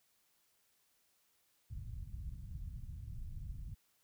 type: low-pass noise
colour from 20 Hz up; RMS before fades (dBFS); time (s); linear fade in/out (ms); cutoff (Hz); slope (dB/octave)
pink; -45; 1.7-3.75; 10; 130; 24
effects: white hiss -75 dBFS RMS until 4.03 s